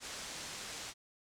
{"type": "low-pass noise", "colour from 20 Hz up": "white", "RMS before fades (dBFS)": -45, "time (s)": [0, 0.94], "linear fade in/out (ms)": 50, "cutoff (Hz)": 7800, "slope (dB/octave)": 24, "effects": []}